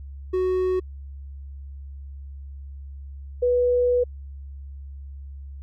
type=tone pair in turn; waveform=triangle / sine; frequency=370 / 491.5 Hz; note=F#4 / B4; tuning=0 / -8 cents; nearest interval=perfect fourth; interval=492 cents; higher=second; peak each=-18 / -17 dBFS; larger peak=second; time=0.33-0.8 / 3.42-4.04 s; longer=second; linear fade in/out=10 ms; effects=added 69 Hz sine -35 dBFS peak until 5.62 s